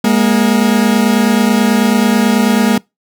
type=tone pair together; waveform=40% pulse; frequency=206.6 / 235.8 Hz; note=G#3 / A#3; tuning=-9 / +20 cents; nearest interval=major second; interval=229 cents; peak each=-11 dBFS; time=0.04-2.78 s; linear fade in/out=5 ms; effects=noise-tail reverb RT60 0.2 s tail -24 dB re dry